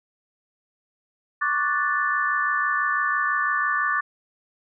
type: chord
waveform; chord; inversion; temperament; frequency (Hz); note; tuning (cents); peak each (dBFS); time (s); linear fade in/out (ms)
sine; D major seventh; third; equal; 1108.7 / 1174.7 / 1480 / 1760; C#6 / D6 / F#6 / A6; 0 / 0 / 0 / 0; -29 / -25 / -28 / -24; 1.41-4.01; 10
effects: none